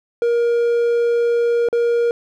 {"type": "tone with dropouts", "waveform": "triangle", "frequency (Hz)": 471.8, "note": "A#4", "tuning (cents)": 21, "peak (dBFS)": -12, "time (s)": [0.22, 2.11], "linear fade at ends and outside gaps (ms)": 1, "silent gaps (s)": [1.687, 1.728], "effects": []}